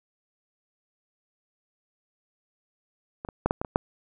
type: clicks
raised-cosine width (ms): 1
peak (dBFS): -21 / -20 / -8 / -9 / -14 / -20 / -6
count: 7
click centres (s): 3.249 / 3.288 / 3.46 / 3.509 / 3.615 / 3.648 / 3.759
effects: none

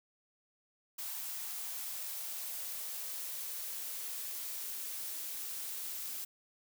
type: noise with high-pass filter sweep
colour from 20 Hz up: blue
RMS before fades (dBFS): -41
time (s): 0.98-6.25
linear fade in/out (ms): 10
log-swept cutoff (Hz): 790 to 250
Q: 2
effects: none

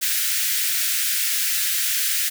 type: high-pass noise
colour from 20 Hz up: white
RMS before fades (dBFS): -22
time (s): 0.01-2.3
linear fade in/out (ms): 20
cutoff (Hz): 1500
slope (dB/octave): 48
effects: none

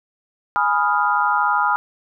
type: chord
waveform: sine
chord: F half-diminished seventh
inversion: first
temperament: equal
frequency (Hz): 830.6 / 987.8 / 1244.5 / 1396.9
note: Ab5 / Cb6 / Eb6 / F6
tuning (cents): 0 / 0 / 0 / 0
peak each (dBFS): -21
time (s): 0.56-1.76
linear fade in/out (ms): 0
effects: none

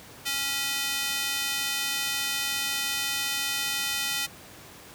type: tone with high-pass filter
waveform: square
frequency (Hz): 277.2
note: C#4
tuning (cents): 0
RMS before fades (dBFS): -29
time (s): 0.25-4.27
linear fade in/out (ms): 20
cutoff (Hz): 2500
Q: 0.95
effects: pink hiss -47 dBFS RMS until 4.94 s + high-pass 80 Hz 12 dB/octave

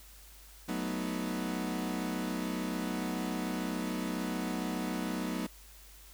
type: chord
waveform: 40% pulse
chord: B dominant seventh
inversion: second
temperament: equal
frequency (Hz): 185 / 220 / 246.9 / 311.1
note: F#3 / A3 / B3 / D#4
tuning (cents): 0 / 0 / 0 / 0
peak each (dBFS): -37 / -39 / -37 / -38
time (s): 0.68-5.47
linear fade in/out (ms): 10
effects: added 50 Hz sine -54 dBFS peak until 6.13 s + white hiss -56 dBFS RMS until 6.13 s

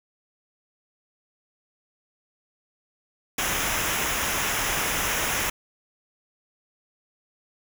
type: noise with comb filter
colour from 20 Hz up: pink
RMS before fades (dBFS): -26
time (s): 3.38-5.5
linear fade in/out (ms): 5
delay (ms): 0.23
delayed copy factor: -0.65
effects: none

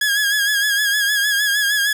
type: tone with vibrato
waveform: sawtooth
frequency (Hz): 1661.2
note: G#6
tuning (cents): 0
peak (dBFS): -12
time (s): 0.01-1.93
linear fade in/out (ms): 5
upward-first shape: sine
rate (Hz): 6.5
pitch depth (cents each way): 54
effects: none

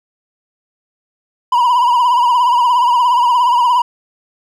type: tone with vibrato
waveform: triangle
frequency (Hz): 975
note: B5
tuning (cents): -23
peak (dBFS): -7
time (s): 1.52-3.82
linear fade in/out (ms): 5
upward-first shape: triangle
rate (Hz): 17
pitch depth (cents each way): 87
effects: none

